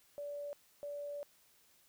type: tone bursts at uneven times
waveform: sine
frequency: 578 Hz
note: D5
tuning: 28 cents flat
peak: -40 dBFS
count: 2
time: 0.18-0.53 / 0.83-1.23 s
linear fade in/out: 0 ms
effects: white hiss -68 dBFS RMS until 1.88 s